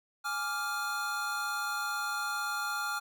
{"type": "chord", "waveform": "square", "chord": "D diminished", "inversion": "second", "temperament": "equal", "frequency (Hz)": [830.6, 1174.7, 1396.9], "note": ["Ab5", "D6", "F6"], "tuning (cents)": [0, 0, 0], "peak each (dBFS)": [-40, -40, -34], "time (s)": [0.24, 3], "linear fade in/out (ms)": 20, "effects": []}